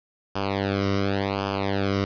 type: tone with flanger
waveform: sawtooth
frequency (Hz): 98.6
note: G2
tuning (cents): +11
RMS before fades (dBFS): -25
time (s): 0.35-2.05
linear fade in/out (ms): 10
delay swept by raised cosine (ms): 0.5 to 1.19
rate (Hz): 0.9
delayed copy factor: -1
effects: resampled to 11025 Hz + 7-bit